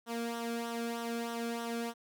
sawtooth tone with flanger, 233.1 Hz, A#3, in tune, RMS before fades -37 dBFS, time 0.06-1.94 s, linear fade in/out 50 ms, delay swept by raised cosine 0.42 to 1.06 ms, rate 3.2 Hz, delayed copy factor -0.65, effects none

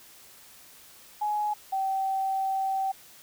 sine tone pair in turn, 839 / 771.9 Hz, G#5 / G5, +17 / -27 cents, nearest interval minor second, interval 144 cents, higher first, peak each -25 dBFS, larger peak neither, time 1.21-1.54 / 1.72-2.92 s, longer second, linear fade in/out 10 ms, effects white hiss -52 dBFS RMS until 3.22 s

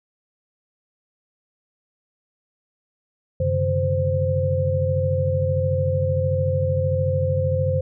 sine tone cluster, 93.4 / 134.9 / 148.2 / 520 Hz, F#2 / C#3 / D3 / C5, +17 / -47 / +16 / -11 cents, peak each -22 / -26 / -28 / -22 dBFS, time 3.4-7.81 s, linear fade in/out 5 ms, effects none

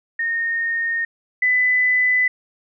sine tone pair in turn, 1843 / 2001 Hz, A#6 / B6, -20 / +22 cents, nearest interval minor second, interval 142 cents, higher second, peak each -19 / -14 dBFS, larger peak second, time 0.19-1.05 / 1.42-2.28 s, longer neither, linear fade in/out 5 ms, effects none

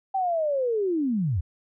sine linear sweep, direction down, 784 to 72.8 Hz, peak -22 dBFS, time 0.14-1.41 s, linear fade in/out 10 ms, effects none

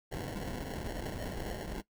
pink noise with sample-and-hold, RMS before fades -39 dBFS, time 0.11-1.82 s, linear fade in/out 20 ms, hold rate 1225 Hz, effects noise-tail reverb RT60 0.1 s tail -18 dB re dry

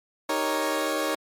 20% pulse chord, Eb dominant seventh, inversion none, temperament equal, 311.1 / 392 / 466.2 / 554.4 Hz, Eb4 / G4 / Bb4 / Db5, 0 / 0 / 0 / 0 cents, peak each -24 / -29 / -27 / -23 dBFS, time 0.29-1.15 s, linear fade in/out 5 ms, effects MP3 64 kbps

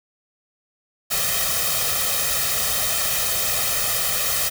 white noise with comb filter, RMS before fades -22 dBFS, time 1.1-4.5 s, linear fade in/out 20 ms, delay 1.6 ms, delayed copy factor +0.95, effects none

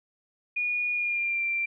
sine tone with pitch glide, 2446 to 2361 Hz, D#7 to D7, -30 to +9 cents, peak -25 dBFS, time 0.56-1.66 s, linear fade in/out 10 ms, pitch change -61 cents, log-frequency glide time 0.92-1.43 s, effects none

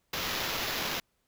blue noise with sample-and-hold, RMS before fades -33 dBFS, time 0.13-1 s, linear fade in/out 5 ms, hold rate 8820 Hz, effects pink hiss -75 dBFS RMS until 1.27 s

